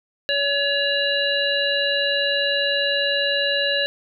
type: harmonic tone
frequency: 565 Hz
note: C#5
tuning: 33 cents sharp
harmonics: 1 / 3 / 5 / 7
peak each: -24 / -24 / -24 / -24 dBFS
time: 0.29-3.86 s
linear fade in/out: 0 ms
effects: none